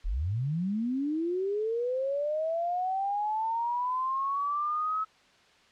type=linear sweep; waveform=sine; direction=up; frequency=32.54 to 1295 Hz; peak=-27 dBFS; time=0.04-5.05 s; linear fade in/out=20 ms; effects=white hiss -60 dBFS RMS until 5.71 s + low-pass 4000 Hz 12 dB/octave